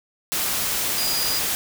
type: tone in noise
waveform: sine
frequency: 4883 Hz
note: D#8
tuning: 33 cents flat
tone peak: -25 dBFS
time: 0.98-1.39 s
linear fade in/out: 0 ms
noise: white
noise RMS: -24 dBFS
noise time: 0.32-1.55 s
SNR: -4 dB
effects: none

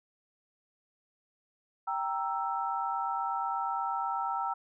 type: chord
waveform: sine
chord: E diminished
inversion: first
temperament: equal with one note detuned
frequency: 784 / 932.3 / 1323.1 Hz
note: G5 / Bb5 / E6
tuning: 0 / 0 / +6 cents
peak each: -34 dBFS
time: 1.87-4.54 s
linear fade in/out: 10 ms
effects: none

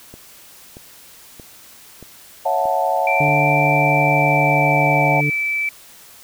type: click train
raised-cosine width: 2 ms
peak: -24 dBFS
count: 6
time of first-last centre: 0.14-3.285 s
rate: 1.59 Hz
type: chord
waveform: sine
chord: F# minor seventh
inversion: second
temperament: equal with one note detuned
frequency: 554.4 / 659.3 / 731.5 / 880 Hz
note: C#5 / E5 / F#5 / A5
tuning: 0 / 0 / -20 / 0 cents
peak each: -23 / -22 / -20 / -21 dBFS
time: 2.45-5.21 s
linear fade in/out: 10 ms
type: tone with pitch glide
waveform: sine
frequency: 2349 to 2317 Hz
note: D7 to D7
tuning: 0 to -24 cents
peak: -18 dBFS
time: 3.07-5.69 s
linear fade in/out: 2 ms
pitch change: -24 cents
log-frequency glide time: 3.48-5.14 s
type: harmonic tone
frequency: 146.83 Hz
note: D3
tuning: in tune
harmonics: 1 / 2 / 3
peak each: -19 / -25 / -29 dBFS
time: 3.2-5.3 s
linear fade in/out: 5 ms
effects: white hiss -44 dBFS RMS until 6.23 s

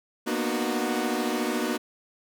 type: chord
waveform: sawtooth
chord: B major seventh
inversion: third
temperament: equal with one note detuned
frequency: 233.1 / 246.9 / 304 / 370 Hz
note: A#3 / B3 / D#4 / F#4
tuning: 0 / 0 / -40 / 0 cents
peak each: -27 dBFS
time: 0.26-1.78 s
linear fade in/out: 20 ms
effects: none

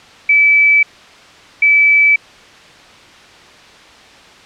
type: tone pair in turn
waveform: sine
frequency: 2305 / 2305 Hz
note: D7 / D7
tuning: -33 / -33 cents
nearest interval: unison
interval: 0 cents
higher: neither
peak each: -6 dBFS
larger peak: neither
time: 0.29-0.83 / 1.62-2.16 s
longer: neither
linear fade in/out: 5 ms
effects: white hiss -40 dBFS RMS until 4.45 s + low-pass 4000 Hz 12 dB/octave

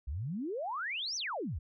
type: exponential two-way sweep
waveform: sine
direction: up then down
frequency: 60.3 to 6210 to 60.3 Hz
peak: -34 dBFS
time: 0.07-1.59 s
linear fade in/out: 10 ms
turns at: 1.16 s
effects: none

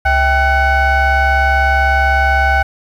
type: tone with frequency modulation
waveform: sine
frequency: 784 Hz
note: G5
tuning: in tune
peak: -7 dBFS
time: 0.05-2.63 s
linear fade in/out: 10 ms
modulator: 716 Hz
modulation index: 1.4
effects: tanh soft clip ceiling -8 dBFS + 7-bit

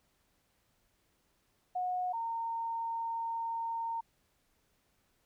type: tone pair in turn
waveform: sine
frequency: 728 / 917.2 Hz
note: F#5 / A#5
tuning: -28 / -28 cents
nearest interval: major third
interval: 400 cents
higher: second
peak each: -31 / -33 dBFS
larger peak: first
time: 1.75-2.13 / 2.13-4.01 s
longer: second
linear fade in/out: 10 ms
effects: pink hiss -74 dBFS RMS until 5.25 s

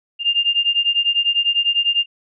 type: beating tone pair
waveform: sine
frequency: 2800 / 2810 Hz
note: F7 / F7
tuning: +4 / +10 cents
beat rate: 10 Hz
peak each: -18 dBFS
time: 0.19-2.06 s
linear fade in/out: 50 ms
effects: none

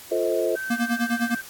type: chord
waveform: sine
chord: F dominant seventh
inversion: none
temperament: equal with one note detuned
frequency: 349.2 / 440 / 523.3 / 636.8 Hz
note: F4 / A4 / C5 / Eb5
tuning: 0 / 0 / 0 / +40 cents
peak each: -26 dBFS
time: 0.11-0.56 s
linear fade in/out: 10 ms
type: tone with pitch glide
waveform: sine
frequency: 1546 to 1564.9 Hz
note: G6 to G6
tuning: -24 to -3 cents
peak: -28 dBFS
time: 0.55-1.42 s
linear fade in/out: 20 ms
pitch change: +21 cents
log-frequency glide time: 0.7-0.92 s
type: tone with tremolo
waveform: square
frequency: 235.8 Hz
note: A#3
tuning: 20 cents sharp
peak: -20 dBFS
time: 0.7-1.35 s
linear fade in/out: 5 ms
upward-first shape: sine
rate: 9.8 Hz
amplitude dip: 95%
effects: white hiss -43 dBFS RMS until 1.49 s + AAC 64 kbps

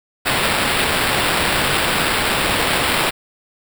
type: noise with sample-and-hold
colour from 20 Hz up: white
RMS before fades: -18 dBFS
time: 0.25-3.11 s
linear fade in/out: 20 ms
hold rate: 6300 Hz
effects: none

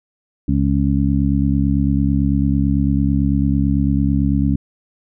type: harmonic tone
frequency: 69 Hz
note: C#2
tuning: 7 cents flat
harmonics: 1 / 2 / 3 / 4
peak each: -19 / -19 / -19 / -19 dBFS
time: 0.48-4.56 s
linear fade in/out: 5 ms
effects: none

